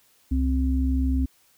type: tone pair together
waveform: sine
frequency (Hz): 66.93 / 261.6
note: C2 / C4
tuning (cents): +40 / 0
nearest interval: 2 octaves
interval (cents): 2360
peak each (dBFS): -21 / -25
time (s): 0.31-1.26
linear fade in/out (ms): 10
effects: white hiss -61 dBFS RMS until 1.57 s